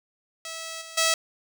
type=tone with level steps; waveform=5% pulse; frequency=651 Hz; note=E5; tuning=22 cents flat; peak=-23 / -29 / -9 dBFS; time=0.45-1.14 s; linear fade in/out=2 ms; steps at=0.81 / 0.97 s; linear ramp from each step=10 ms; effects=none